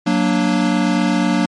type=chord; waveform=square; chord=Gb augmented; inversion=none; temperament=equal; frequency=185 / 233.1 / 293.7 Hz; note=Gb3 / Bb3 / D4; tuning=0 / 0 / 0 cents; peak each=-19 dBFS; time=0.06-1.46 s; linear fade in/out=10 ms; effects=low-pass 6000 Hz 12 dB/octave + MP3 48 kbps